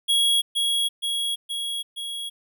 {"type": "tone with echo", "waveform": "square", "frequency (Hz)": 3317, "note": "G#7", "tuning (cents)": -3, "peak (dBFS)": -18, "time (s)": [0.08, 0.42], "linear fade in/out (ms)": 20, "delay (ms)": 470, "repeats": 4, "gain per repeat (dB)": -3, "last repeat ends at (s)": 2.3, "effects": []}